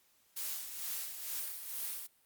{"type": "noise with tremolo", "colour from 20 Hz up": "blue", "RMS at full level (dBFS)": -38, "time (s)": [0.36, 2.07], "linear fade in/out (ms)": 10, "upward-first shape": "sine", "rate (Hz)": 2.2, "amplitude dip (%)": 55, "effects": ["white hiss -70 dBFS RMS until 2.25 s", "Opus 48 kbps"]}